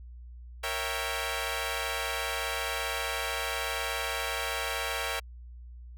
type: chord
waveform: 10% pulse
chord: A# diminished seventh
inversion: none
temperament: equal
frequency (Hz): 466.2 / 554.4 / 659.3 / 784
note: A#4 / C#5 / E5 / G5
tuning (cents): 0 / 0 / 0 / 0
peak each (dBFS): -28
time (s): 0.63-5.2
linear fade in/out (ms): 10
effects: added 60 Hz sine -43 dBFS peak until 5.97 s